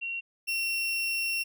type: tone pair in turn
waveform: sine / 35% pulse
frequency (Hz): 2741 / 2727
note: F7 / F7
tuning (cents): -33 / -42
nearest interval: unison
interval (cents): 9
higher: first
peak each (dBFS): -31 / -26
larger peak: second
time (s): 0.01-0.21 / 0.47-1.44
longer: second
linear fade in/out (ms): 20
effects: none